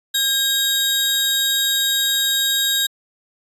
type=tone pair together; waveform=sawtooth; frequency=1615 / 3784 Hz; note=G#6 / A#7; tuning=-49 / +25 cents; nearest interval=octave + minor third; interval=1474 cents; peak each=-21 / -14 dBFS; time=0.14-2.87 s; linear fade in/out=10 ms; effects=resampled to 32000 Hz